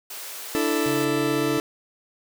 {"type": "high-pass noise", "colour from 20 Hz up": "white", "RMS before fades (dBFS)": -36, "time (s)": [0.1, 1.05], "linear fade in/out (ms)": 5, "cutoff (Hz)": 350, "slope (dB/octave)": 24}
{"type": "chord", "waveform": "40% pulse", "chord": "D suspended second", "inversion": "none", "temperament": "just", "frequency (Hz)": [293.7, 330.4, 440.5], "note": ["D4", "E4", "A4"], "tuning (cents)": [0, 4, 2], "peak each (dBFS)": -25, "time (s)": [0.55, 1.6], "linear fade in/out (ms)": 0}
{"type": "harmonic tone", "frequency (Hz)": 137, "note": "C#3", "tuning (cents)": -20, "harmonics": [1, 3, 5], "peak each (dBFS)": [-31, -47, -48], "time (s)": [0.86, 1.58], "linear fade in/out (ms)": 0}
{"effects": []}